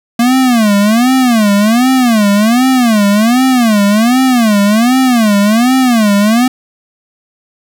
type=tone with vibrato; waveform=square; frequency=229.5 Hz; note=A#3; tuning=27 cents flat; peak=-7 dBFS; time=0.19-6.48 s; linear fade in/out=5 ms; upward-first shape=sine; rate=1.3 Hz; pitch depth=230 cents each way; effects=none